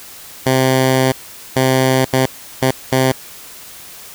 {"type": "tone bursts at uneven times", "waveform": "10% pulse", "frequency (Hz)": 130.81, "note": "C3", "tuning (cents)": 0, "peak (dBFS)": -3, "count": 5, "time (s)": [[0.46, 1.12], [1.56, 2.05], [2.13, 2.26], [2.62, 2.71], [2.92, 3.12]], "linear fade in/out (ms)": 5, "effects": ["white hiss -36 dBFS RMS until 4.14 s"]}